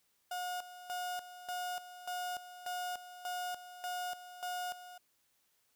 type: tone with tremolo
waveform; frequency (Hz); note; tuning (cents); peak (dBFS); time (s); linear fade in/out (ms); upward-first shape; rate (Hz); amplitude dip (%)
35% pulse; 720; F#5; -47; -35; 0.31-4.98; 5; square; 1.7; 75
effects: white hiss -75 dBFS RMS until 5.75 s